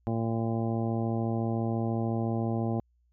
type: harmonic tone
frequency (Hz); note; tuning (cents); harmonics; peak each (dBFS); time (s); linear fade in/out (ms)
114.1; A#2; -37; 1 / 2 / 3 / 4 / 5 / 6 / 7 / 9; -30 / -31 / -35 / -40 / -40 / -40 / -40 / -50; 0.07-2.8; 0
effects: added 60 Hz sine -65 dBFS peak until 3.12 s